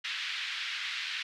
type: band-pass noise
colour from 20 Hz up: white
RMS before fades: -36 dBFS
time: 0.04-1.23 s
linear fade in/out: 10 ms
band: 1600 to 3700 Hz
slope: 24 dB/octave
effects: none